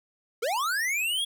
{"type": "linear sweep", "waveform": "square", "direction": "up", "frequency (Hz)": [415.3, 3378], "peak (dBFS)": -26, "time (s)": [0.42, 1.25], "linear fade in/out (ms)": 10, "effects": []}